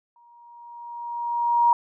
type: tone with exponential growth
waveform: sine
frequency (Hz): 947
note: A#5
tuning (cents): +27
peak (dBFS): -13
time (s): 0.16-1.73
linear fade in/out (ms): 2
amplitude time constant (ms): 340
effects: none